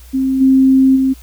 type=tone with level steps; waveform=sine; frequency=264.8 Hz; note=C4; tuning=21 cents sharp; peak=-12 / -6 / -10 dBFS; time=0.13-1.14 s; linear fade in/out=20 ms; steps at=0.4 / 0.95 s; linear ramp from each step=20 ms; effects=added 60 Hz sine -36 dBFS peak until 1.22 s + white hiss -45 dBFS RMS until 1.22 s